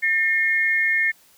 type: tone pair together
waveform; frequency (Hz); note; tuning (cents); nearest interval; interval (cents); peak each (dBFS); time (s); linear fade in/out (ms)
sine; 1805 / 2147; A6 / C7; +44 / +44; minor third; 300; -20; 0.02-1.12; 20
effects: white hiss -55 dBFS RMS until 1.37 s